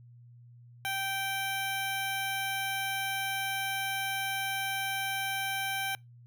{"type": "tone with notch filter", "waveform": "10% pulse", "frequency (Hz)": 780, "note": "G5", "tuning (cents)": -9, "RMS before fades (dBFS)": -33, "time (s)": [0.85, 5.95], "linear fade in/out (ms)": 0, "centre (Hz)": 4700, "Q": 1.8, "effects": ["noise-tail reverb RT60 0.2 s tail -26 dB re dry", "added 120 Hz sine -51 dBFS peak until 6.26 s"]}